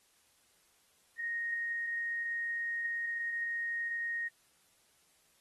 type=tone; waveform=sine; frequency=1864.7 Hz; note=A#6; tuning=in tune; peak=-33 dBFS; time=1.18-4.29 s; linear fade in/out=20 ms; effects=white hiss -69 dBFS RMS until 5.4 s + AAC 32 kbps